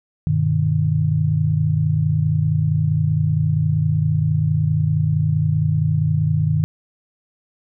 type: chord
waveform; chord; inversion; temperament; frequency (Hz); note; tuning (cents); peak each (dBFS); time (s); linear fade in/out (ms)
sine; G augmented; none; just; 98 / 122.5 / 153.12; G2 / B2 / D#3; 0 / -14 / -27; -21 / -23 / -17; 0.27-6.64; 0
effects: none